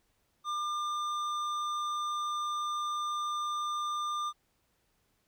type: tone with hard clipping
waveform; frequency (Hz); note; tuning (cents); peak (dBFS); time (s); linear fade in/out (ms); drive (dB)
sine; 1199; D6; +36; -33; 0.44-4.33; 50; 10
effects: pink hiss -74 dBFS RMS until 5.27 s